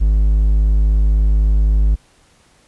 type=tone; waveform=triangle; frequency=51.91 Hz; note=G#1; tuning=in tune; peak=-8 dBFS; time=0-1.96 s; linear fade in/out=20 ms; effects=pink hiss -53 dBFS RMS until 2.67 s + resampled to 24000 Hz